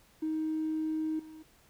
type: tone with level steps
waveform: triangle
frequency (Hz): 314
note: D#4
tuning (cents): +16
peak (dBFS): -26 / -44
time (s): 0.22-1.43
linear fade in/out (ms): 10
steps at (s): 1.19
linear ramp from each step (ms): 5
effects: tanh soft clip ceiling -27 dBFS + pink hiss -63 dBFS RMS until 1.69 s